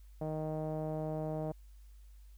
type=tone with low-pass filter; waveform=sawtooth; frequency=155.56 Hz; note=D#3; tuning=in tune; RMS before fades=-37 dBFS; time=0.21-1.52 s; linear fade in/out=5 ms; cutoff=660 Hz; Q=3.4; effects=added 50 Hz sine -52 dBFS peak until 2.37 s + white hiss -72 dBFS RMS until 2.37 s